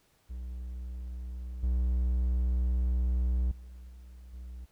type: tone with level steps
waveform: triangle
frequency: 61.7 Hz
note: B1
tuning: 1 cent flat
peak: -34 / -23 / -42 / -44 / -38 dBFS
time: 0.29-4.66 s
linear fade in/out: 20 ms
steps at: 1.63 / 3.51 / 3.89 / 4.33 s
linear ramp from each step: 5 ms
effects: pink hiss -68 dBFS RMS until 4.71 s